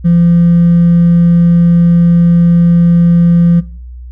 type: tone with hard clipping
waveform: triangle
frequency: 171.3 Hz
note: F3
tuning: 33 cents flat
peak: -4 dBFS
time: 0.04-3.61 s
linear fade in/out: 20 ms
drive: 2 dB
effects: noise-tail reverb RT60 0.4 s tail -18 dB re dry + added 61 Hz sine -25 dBFS peak until 4.11 s